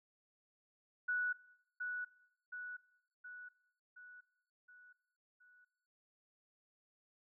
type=tone with echo; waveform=sine; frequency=1474 Hz; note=F#6; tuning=7 cents flat; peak=-33 dBFS; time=1.08-1.33 s; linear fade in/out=10 ms; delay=720 ms; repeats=6; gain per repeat=-5 dB; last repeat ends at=5.65 s; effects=noise-tail reverb RT60 0.8 s tail -20 dB re dry